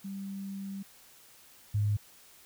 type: tone pair in turn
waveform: sine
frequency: 196 / 103.83 Hz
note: G3 / G#2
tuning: 0 / 0 cents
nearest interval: major seventh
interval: 1100 cents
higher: first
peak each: -36 / -25 dBFS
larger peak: second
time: 0.04-0.83 / 1.74-1.97 s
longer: first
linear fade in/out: 10 ms
effects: white hiss -57 dBFS RMS until 2.45 s